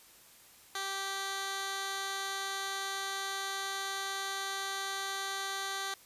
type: tone with band-pass filter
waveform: 15% pulse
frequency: 390.3 Hz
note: G4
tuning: 8 cents flat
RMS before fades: -37 dBFS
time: 0.75-5.94 s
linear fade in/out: 2 ms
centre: 4100 Hz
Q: 0.58
effects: white hiss -58 dBFS RMS until 6.05 s + resampled to 32000 Hz